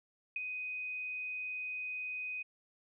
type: tone with ADSR envelope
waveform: sine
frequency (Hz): 2501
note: D#7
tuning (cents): +8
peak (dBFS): -32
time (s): 0.36-2.43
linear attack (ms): 3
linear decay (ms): 21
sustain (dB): -5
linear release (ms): 13
effects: none